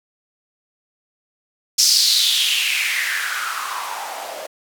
blue noise with band-pass filter sweep, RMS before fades -20 dBFS, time 1.78-4.47 s, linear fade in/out 10 ms, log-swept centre 5500 to 580 Hz, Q 4.7, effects none

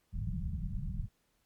pink low-pass noise, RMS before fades -36 dBFS, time 0.12-1.09 s, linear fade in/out 50 ms, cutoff 200 Hz, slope 96 dB/octave, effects pink hiss -75 dBFS RMS until 1.45 s + MP3 96 kbps

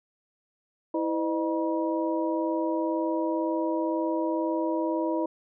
sine tone cluster, 326.5 / 509 / 611 / 960 Hz, E4 / C5 / D#5 / B5, -17 / -48 / -32 / -49 cents, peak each -27 / -33 / -31 / -33 dBFS, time 0.94-5.26 s, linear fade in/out 5 ms, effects none

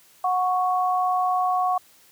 sine tone pair together, 732.5 / 1109 Hz, F#5 / C#6, -18 / 0 cents, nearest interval perfect fifth, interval 718 cents, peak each -21 / -24 dBFS, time 0.24-1.78 s, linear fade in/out 5 ms, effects white hiss -55 dBFS RMS until 2.11 s + high-pass 60 Hz 12 dB/octave

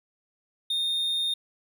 triangle tone, 3665 Hz, A#7, 30 cents flat, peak -23 dBFS, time 0.7-1.34 s, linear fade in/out 5 ms, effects none

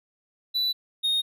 triangle tone pair in turn, 3969 / 3713 Hz, B7 / A#7, +8 / -8 cents, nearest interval minor second, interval 116 cents, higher first, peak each -21 / -20 dBFS, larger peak second, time 0.54-0.73 / 1.03-1.22 s, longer neither, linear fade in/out 20 ms, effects none

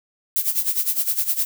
violet noise with tremolo, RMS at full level -19 dBFS, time 0.36-1.45 s, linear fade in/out 0 ms, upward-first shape sine, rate 9.8 Hz, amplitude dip 80%, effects none

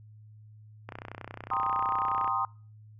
click train, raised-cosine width 0.5 ms, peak -24 dBFS, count 44, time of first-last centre 0.89-2.277 s, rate 31 Hz
sine chord, C minor seventh, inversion second, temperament equal, 784 / 932.3 / 1046.5 / 1244.5 Hz, G5 / Bb5 / C6 / Eb6, 0 / 0 / 0 / 0 cents, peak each -34 / -34 / -31 / -30 dBFS, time 1.51-2.45 s, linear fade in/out 2 ms
effects noise-tail reverb RT60 0.4 s tail -25 dB re dry + added 107 Hz sine -49 dBFS peak until 2.99 s

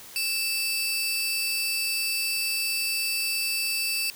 sawtooth tone pair together, 2637 / 4637 Hz, E7 / D8, 0 / -23 cents, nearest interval minor seventh, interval 977 cents, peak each -25 dBFS, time 0.16-4.1 s, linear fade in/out 0 ms, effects white hiss -45 dBFS RMS until 4.15 s

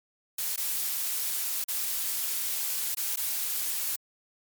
blue noise with dropouts, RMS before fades -30 dBFS, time 0.38-3.96 s, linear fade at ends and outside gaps 5 ms, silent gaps 0.562-0.575 / 1.641-1.683 / 2.947-2.969 / 3.16-3.171 s, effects MP3 96 kbps

